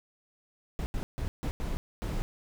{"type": "noise bursts at uneven times", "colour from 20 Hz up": "brown", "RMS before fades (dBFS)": -32, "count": 6, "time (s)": [[0.79, 0.86], [0.94, 1.03], [1.18, 1.28], [1.43, 1.51], [1.6, 1.77], [2.02, 2.22]], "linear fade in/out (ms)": 0, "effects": []}